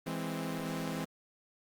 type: chord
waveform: sawtooth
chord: E augmented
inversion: none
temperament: equal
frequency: 164.81 / 207.7 / 261.6 Hz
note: E3 / G#3 / B#3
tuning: 0 / 0 / 0 cents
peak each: -34 / -37 / -35 dBFS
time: 0.06-1.05 s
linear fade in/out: 10 ms
effects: Opus 32 kbps